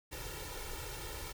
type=noise with comb filter; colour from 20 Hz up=pink; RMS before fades=-43 dBFS; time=0.11-1.33 s; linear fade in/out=20 ms; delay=2.2 ms; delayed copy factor=+0.9; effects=none